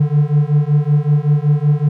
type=beating tone pair; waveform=triangle; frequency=145 / 150.3 Hz; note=D3 / D3; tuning=-22 / +40 cents; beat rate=5.3 Hz; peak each=-12 dBFS; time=0-1.89 s; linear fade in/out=10 ms; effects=none